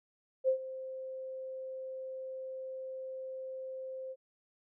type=tone with ADSR envelope; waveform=sine; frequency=523.3 Hz; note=C5; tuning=in tune; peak=-23 dBFS; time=0.44-4.16 s; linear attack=42 ms; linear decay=94 ms; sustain=-16 dB; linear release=47 ms; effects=none